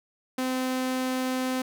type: tone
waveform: sawtooth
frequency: 257.4 Hz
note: C4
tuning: 28 cents flat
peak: -22 dBFS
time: 0.38-1.62 s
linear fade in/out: 5 ms
effects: none